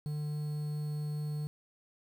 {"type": "tone with quantisation", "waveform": "triangle", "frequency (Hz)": 149.6, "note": "D3", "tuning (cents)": 32, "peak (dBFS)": -31, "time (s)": [0.06, 1.47], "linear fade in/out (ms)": 0, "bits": 9, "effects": []}